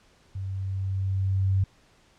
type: tone with level ramp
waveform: sine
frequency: 96 Hz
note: G2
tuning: 36 cents flat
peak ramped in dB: -30 to -19 dBFS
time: 0.35-1.64 s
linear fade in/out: 5 ms
effects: pink hiss -60 dBFS RMS until 2.18 s + low-pass 7000 Hz 12 dB/octave